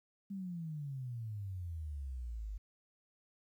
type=exponential sweep; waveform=sine; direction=down; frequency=201.4 to 49 Hz; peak=-39 dBFS; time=0.3-2.58 s; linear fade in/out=10 ms; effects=12-bit